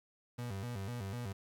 35% pulse tone with vibrato, 108.6 Hz, A2, 22 cents flat, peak -37 dBFS, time 0.38-1.33 s, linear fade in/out 10 ms, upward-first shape square, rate 4 Hz, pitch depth 190 cents each way, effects 11-bit

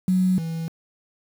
sine / triangle tone pair in turn, 185 / 163.81 Hz, F#3 / E3, 0 / -11 cents, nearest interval major second, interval 211 cents, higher first, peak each -16 / -23 dBFS, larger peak first, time 0.08-0.38 / 0.38-0.68 s, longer neither, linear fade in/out 0 ms, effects high-pass 100 Hz 12 dB/octave + 7-bit

